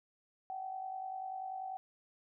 sine tone with amplitude modulation, 760 Hz, F#5, 46 cents sharp, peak -36 dBFS, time 0.5-1.77 s, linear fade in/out 0 ms, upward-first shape sine, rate 50.2 Hz, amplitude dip 60%, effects none

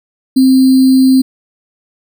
sine tone with sample-and-hold, 262.1 Hz, C4, 3 cents sharp, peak -4 dBFS, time 0.36-1.22 s, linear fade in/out 10 ms, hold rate 4410 Hz, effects none

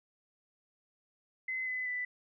sine tone with pitch steps, 2044 / 2016 / 1988.1 Hz, C7 / B6 / B6, -41 / +35 / +11 cents, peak -33 dBFS, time 1.48-2.05 s, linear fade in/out 5 ms, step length 190 ms, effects none

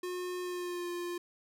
square tone with pitch glide, 360 to 350.4 Hz, F#4 to F4, -47 to +6 cents, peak -36 dBFS, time 0.03-1.18 s, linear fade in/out 5 ms, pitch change -47 cents, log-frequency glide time 0.42-0.89 s, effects none

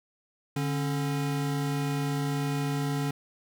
square tone pair together, 145.2 / 274.1 Hz, D3 / C#4, -19 / -19 cents, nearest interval major seventh, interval 1100 cents, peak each -29 / -33 dBFS, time 0.56-3.11 s, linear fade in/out 5 ms, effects none

